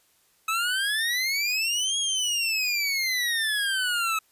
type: exponential two-way sweep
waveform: 25% pulse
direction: up then down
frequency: 1286 to 3322 to 1286 Hz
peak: -20 dBFS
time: 0.48-4.19 s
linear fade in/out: 5 ms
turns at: 1.98 s
effects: white hiss -64 dBFS RMS until 4.31 s + resampled to 32000 Hz